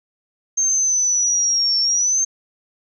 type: linear two-way sweep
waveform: sine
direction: down then up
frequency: 6380 to 5420 to 6380 Hz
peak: -15 dBFS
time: 0.57-2.25 s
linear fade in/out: 10 ms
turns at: 1.8 s
effects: none